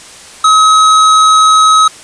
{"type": "tone with hard clipping", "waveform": "sine", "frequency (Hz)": 1276, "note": "D#6", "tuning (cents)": 43, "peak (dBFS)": -5, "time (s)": [0.44, 1.88], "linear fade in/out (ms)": 5, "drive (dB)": 18, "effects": ["white hiss -33 dBFS RMS until 2.03 s", "resampled to 22050 Hz"]}